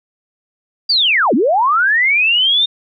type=linear two-way sweep; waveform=sine; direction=down then up; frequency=4819 to 204.4 to 3678 Hz; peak=-10 dBFS; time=0.89-2.66 s; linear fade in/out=10 ms; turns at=1.34 s; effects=none